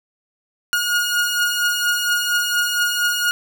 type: beating tone pair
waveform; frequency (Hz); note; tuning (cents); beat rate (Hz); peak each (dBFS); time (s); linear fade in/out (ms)
sawtooth; 1433 / 1437.3; F6 / F6; +44 / +49; 4.3; -20 / -15; 0.73-3.31; 0
effects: none